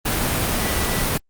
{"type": "tone in noise", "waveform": "sine", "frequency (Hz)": 1962, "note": "B6", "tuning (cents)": -12, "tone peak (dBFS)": -31, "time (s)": [0.59, 1.04], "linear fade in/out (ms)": 10, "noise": "pink", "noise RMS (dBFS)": -21, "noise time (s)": [0.05, 1.18], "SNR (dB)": -13, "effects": ["Opus 32 kbps"]}